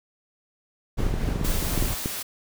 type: noise with tremolo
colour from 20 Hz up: brown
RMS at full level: -24 dBFS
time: 0.97-1.95 s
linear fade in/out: 20 ms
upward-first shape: sine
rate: 4.2 Hz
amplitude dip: 30%
type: clicks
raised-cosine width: 3 ms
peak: -14 dBFS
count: 11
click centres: 1.004 / 1.066 / 1.14 / 1.289 / 1.359 / 1.413 / 1.448 / 1.626 / 1.777 / 1.825 / 2.059 s
type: noise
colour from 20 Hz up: white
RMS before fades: -32 dBFS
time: 1.44-2.23 s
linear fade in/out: 10 ms
effects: none